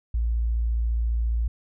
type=tone; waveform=sine; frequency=57.3 Hz; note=A#1; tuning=29 cents flat; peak=-21 dBFS; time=0.14-1.48 s; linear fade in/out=5 ms; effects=none